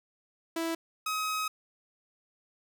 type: tone pair in turn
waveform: sawtooth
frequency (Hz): 329.6 / 1268.4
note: E4 / D#6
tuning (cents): 0 / +33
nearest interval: octave + major seventh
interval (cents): 2333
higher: second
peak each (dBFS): -26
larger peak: neither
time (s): 0.56-0.75 / 1.06-1.48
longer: second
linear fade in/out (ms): 5
effects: none